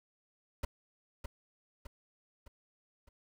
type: noise with echo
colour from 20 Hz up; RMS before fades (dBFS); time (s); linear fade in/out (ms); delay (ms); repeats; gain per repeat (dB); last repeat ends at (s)
brown; -34; 0.63-0.65; 5; 610; 4; -6; 3.09
effects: none